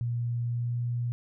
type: tone with pitch glide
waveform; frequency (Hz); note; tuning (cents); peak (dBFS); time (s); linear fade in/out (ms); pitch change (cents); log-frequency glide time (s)
sine; 119.1 to 120.28; A#2 to B2; +38 to -45; -27; 0.01-1.12; 0; +17; 0.45-0.78
effects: none